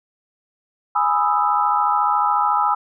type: chord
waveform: sine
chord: E major seventh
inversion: first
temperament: equal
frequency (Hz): 830.6 / 987.8 / 1244.5 / 1318.5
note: G#5 / B5 / D#6 / E6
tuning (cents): 0 / 0 / 0 / 0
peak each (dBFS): -20 / -21 / -22 / -21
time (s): 0.95-2.75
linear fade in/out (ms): 10
effects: none

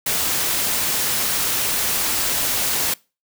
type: noise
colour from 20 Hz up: white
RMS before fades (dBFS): -21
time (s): 0.06-2.94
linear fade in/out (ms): 5
effects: noise-tail reverb RT60 0.3 s tail -24 dB re dry

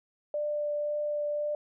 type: tone with vibrato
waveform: sine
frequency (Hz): 592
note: D5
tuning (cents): +14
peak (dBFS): -28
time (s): 0.34-1.55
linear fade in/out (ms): 2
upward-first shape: triangle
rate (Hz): 1.9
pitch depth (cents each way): 9
effects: none

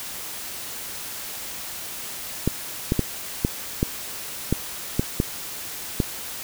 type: clicks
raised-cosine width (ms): 3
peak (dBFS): -6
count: 9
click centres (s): 2.476 / 2.921 / 2.993 / 3.449 / 3.829 / 4.526 / 4.995 / 5.201 / 6.002
effects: white hiss -34 dBFS RMS until 6.43 s

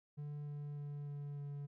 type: tone with pitch steps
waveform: triangle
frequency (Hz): 146.83 / 145.9 / 144.98 / 144.06 / 143.15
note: D3 / D3 / D3 / D3 / D3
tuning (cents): 0 / -11 / -22 / -33 / -44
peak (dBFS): -40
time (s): 0.17-1.67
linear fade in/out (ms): 20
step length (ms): 300
effects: none

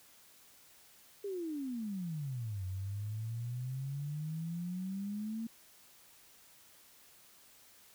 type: exponential two-way sweep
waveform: sine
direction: down then up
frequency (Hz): 412.6 to 92 to 229.5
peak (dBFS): -36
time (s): 1.24-5.47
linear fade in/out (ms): 5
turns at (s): 2.65
effects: white hiss -61 dBFS RMS until 7.94 s

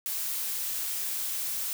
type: noise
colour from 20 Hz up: blue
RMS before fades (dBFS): -32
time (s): 0.06-1.73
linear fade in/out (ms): 0
effects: none

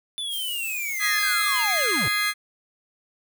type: linear sweep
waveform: square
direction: down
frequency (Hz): 3520 to 90.7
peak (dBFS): -28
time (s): 0.18-2.08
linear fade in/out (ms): 0
type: noise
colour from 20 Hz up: violet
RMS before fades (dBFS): -35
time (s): 0.29-1.9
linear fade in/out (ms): 50
type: chord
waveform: 30% pulse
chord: Ab major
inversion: second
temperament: just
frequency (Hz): 1245.9 / 1661.2 / 2077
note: Eb6 / Ab6 / C7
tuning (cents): +2 / 0 / -13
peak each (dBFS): -26 / -24 / -21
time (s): 0.99-2.34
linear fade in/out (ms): 50
effects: none

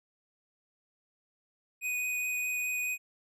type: tone with vibrato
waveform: square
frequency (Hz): 2489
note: D#7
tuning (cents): 0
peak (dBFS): -31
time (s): 1.81-2.98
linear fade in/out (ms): 50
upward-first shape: triangle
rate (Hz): 4.8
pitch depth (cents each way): 9
effects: none

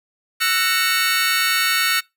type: chord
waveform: 25% pulse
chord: F# dominant seventh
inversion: third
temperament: just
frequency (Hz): 1332 / 1480 / 1850 / 2220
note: E6 / F#6 / A#6 / C#7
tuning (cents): +18 / 0 / -14 / +2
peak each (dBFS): -19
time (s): 0.4-2.01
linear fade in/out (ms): 20
effects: noise-tail reverb RT60 0.2 s tail -24 dB re dry

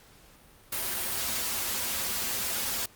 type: noise with comb filter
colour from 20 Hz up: white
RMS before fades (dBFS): -31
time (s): 0.72-2.86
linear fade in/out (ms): 5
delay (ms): 6.6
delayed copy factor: -0.65
effects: pink hiss -56 dBFS RMS until 2.95 s + Opus 48 kbps

